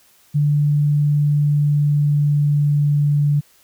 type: tone with pitch glide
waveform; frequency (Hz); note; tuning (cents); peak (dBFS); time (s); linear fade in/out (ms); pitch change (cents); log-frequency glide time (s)
sine; 146.83 to 145.73; D3 to D3; 0 to -13; -13; 0.34-3.41; 20; -13; 1.19-3.24
effects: white hiss -54 dBFS RMS until 3.63 s

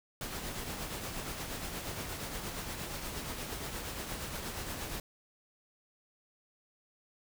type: noise with tremolo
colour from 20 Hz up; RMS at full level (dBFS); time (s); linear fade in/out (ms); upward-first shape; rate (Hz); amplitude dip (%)
pink; -38; 0.21-5; 2; triangle; 8.5; 45
effects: none

